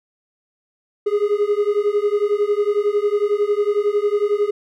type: beating tone pair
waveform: triangle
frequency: 407.7 / 418.7 Hz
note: G#4 / G#4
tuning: -32 / +14 cents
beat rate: 11 Hz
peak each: -17 dBFS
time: 1.06-4.51 s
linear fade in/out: 10 ms
effects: none